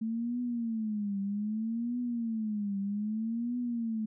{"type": "tone with vibrato", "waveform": "sine", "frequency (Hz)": 220, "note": "A3", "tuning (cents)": 0, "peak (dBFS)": -30, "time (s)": [0.01, 4.06], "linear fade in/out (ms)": 10, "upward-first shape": "triangle", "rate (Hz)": 0.63, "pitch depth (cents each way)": 200, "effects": []}